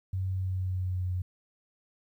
sine tone with pitch glide, 94.2 to 90.99 Hz, F#2 to F#2, +32 to -28 cents, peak -28 dBFS, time 0.13-1.22 s, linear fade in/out 5 ms, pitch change -60 cents, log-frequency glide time 0.3-1.1 s, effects 11-bit

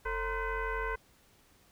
sine tone with frequency modulation, 540 Hz, C#5, 45 cents flat, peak -31 dBFS, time 0.05-0.96 s, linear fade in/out 10 ms, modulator 494 Hz, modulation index 2.7, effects pink hiss -64 dBFS RMS until 1.71 s

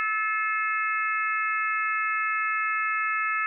harmonic tone with a mistuned harmonic, 433.9 Hz, A4, 24 cents flat, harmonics 3 / 4 / 5 / 6, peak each -27 / -29 / -31 / -33 dBFS, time 0-3.46 s, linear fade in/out 0 ms, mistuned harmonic 5, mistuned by -23 cents, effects none

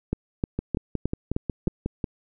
two click trains, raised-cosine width 3 ms, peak -11 / -13 dBFS, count 6 / 9, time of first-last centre 0.13-1.673 / 0.59-2.042 s, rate 3.24 / 5.51 Hz, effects none

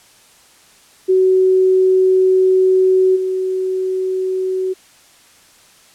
sine tone with level steps, 374.7 Hz, F#4, 22 cents sharp, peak -9 / -16 dBFS, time 1.08-4.74 s, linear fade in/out 20 ms, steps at 3.15 s, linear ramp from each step 20 ms, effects white hiss -48 dBFS RMS until 5.94 s + low-pass 10000 Hz 12 dB/octave

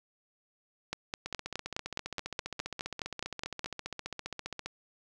two click trains, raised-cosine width 0.2 ms, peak -20 / -16 dBFS, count 52 / 14, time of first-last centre 1.26-4.66 / 0.93-3.644 s, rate 15 / 4.79 Hz, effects none

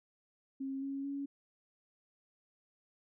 sine tone with pitch steps, 269.9 / 274.8 / 279.7 Hz, C#4 / C#4 / C#4, -46 / -15 / +16 cents, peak -36 dBFS, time 0.6-1.26 s, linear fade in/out 10 ms, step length 220 ms, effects none

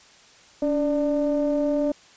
triangle ring-modulated tone, 152.4 Hz, D#3, 36 cents flat, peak -15 dBFS, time 0.62-1.92 s, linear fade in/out 5 ms, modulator 438 Hz, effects white hiss -52 dBFS RMS until 2.16 s + resampled to 16000 Hz

